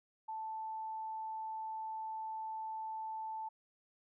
sine tone, 880 Hz, A5, in tune, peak -39 dBFS, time 0.28-3.49 s, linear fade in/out 10 ms, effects none

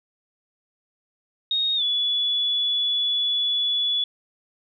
sine tone with pitch glide, 3729 to 3420 Hz, A#7 to A7, 0 to -50 cents, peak -20 dBFS, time 1.51-4.04 s, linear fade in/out 2 ms, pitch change -150 cents, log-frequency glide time 1.76-1.83 s, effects none

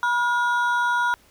triangle ring-modulated tone, 1199 Hz, D6, 36 cents sharp, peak -14 dBFS, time 0.03-1.14 s, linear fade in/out 0 ms, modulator 230 Hz, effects pink hiss -56 dBFS RMS until 1.3 s

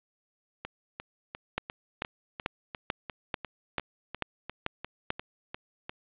two click trains, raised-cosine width 0.3 ms, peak -12 / -20 dBFS, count 9 / 16, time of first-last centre 1.58-5.104 / 0.65-5.895 s, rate 2.27 / 2.86 Hz, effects resampled to 8000 Hz + 9-bit

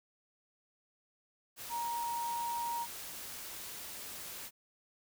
sine tone in noise, 941 Hz, A#5, 16 cents sharp, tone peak -34 dBFS, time 1.69-2.87 s, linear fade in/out 50 ms, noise white, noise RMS -45 dBFS, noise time 1.56-4.51 s, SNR +8 dB, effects none

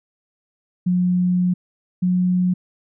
sine tone pair in turn, 179.9 / 181.15 Hz, F#3 / F#3, -48 / -36 cents, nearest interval unison, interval 12 cents, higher second, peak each -15 dBFS, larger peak neither, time 0.86-1.54 / 2.02-2.54 s, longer first, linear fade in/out 10 ms, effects none

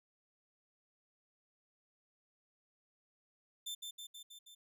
sawtooth tone with echo, 3554 Hz, A7, 17 cents sharp, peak -37 dBFS, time 3.66-3.75 s, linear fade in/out 10 ms, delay 160 ms, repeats 5, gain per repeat -3 dB, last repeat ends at 4.55 s, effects none

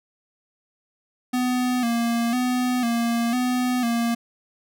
square tone with vibrato, 241.7 Hz, B3, 37 cents flat, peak -21 dBFS, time 1.33-4.15 s, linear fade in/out 10 ms, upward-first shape square, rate 1 Hz, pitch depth 59 cents each way, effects none

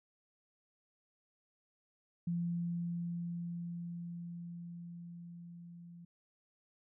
sine tone with level ramp, 171.8 Hz, F3, 28 cents flat, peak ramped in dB -32 to -50 dBFS, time 2.27-6.05 s, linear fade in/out 5 ms, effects none

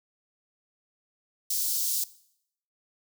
white high-pass noise, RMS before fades -28 dBFS, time 1.5-2.04 s, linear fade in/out 5 ms, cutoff 4500 Hz, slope 24 dB/octave, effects noise-tail reverb RT60 0.7 s tail -19 dB re dry

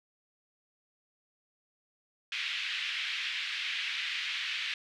white band-pass noise, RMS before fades -35 dBFS, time 2.32-4.74 s, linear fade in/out 2 ms, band 1900 to 3300 Hz, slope 24 dB/octave, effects none

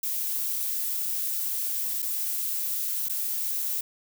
violet noise with dropouts, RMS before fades -29 dBFS, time 0.03-3.81 s, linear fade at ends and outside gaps 5 ms, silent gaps 2.021-2.025 / 3.086-3.095 s, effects none

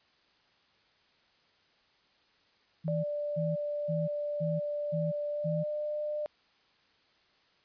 sine tone bursts, 161.5 Hz, E3, 35 cents flat, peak -30 dBFS, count 6, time 2.84-5.64 s, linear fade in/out 20 ms, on 200 ms, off 320 ms
sine tone with pitch glide, 588 to 599 Hz, D5 to D5, +2 to +34 cents, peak -31 dBFS, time 2.88-6.26 s, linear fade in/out 0 ms, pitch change +32 cents, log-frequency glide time 5.3-5.63 s
effects white hiss -67 dBFS RMS until 7.64 s + resampled to 11025 Hz

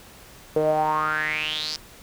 sawtooth tone with band-pass filter sweep, 154 Hz, D#3, 17 cents flat, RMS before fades -24 dBFS, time 0.56-1.76 s, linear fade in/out 2 ms, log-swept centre 480 to 5100 Hz, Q 7.5, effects pink hiss -47 dBFS RMS until 2.02 s

